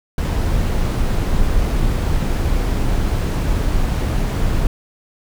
brown noise, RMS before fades -17 dBFS, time 0.18-4.67 s, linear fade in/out 2 ms, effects none

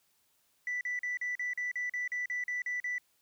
sine tone bursts, 1975.5 Hz, B6, in tune, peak -30 dBFS, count 13, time 0.67-2.982 s, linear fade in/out 2 ms, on 140 ms, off 41 ms, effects tanh soft clip ceiling -29 dBFS + white hiss -72 dBFS RMS until 3.21 s

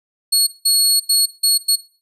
25% pulse tone bursts at uneven times, 4347 Hz, C#8, 35 cents flat, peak -7 dBFS, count 5, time 0.32-0.47 / 0.65-1 / 1.09-1.26 / 1.43-1.58 / 1.68-1.76 s, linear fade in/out 10 ms, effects noise-tail reverb RT60 0.4 s tail -18 dB re dry

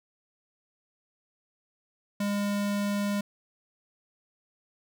square tone, 203.3 Hz, G#3, 37 cents flat, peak -27 dBFS, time 2.2-3.21 s, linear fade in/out 5 ms, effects none

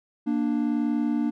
triangle tone pair together, 234.2 / 295.1 Hz, A#3 / D4, +8 / +8 cents, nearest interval major third, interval 400 cents, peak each -23 dBFS, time 0.26-1.31 s, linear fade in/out 20 ms, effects none

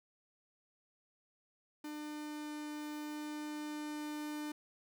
45% pulse tone with level ramp, 300.1 Hz, D4, 38 cents sharp, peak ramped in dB -42 to -39 dBFS, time 1.84-4.52 s, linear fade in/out 5 ms, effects none

